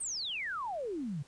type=exponential sweep; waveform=sine; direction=down; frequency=9070 to 132.1 Hz; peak=-34 dBFS; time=0-1.23 s; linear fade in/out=10 ms; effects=pink hiss -61 dBFS RMS until 1.27 s + resampled to 22050 Hz